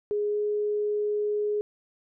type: tone with pitch glide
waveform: sine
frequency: 415.3 to 417.7 Hz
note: G#4 to G#4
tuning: 0 to +10 cents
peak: -24 dBFS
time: 0.11-1.61 s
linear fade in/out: 0 ms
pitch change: +10 cents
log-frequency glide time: 0.29-0.37 s
effects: none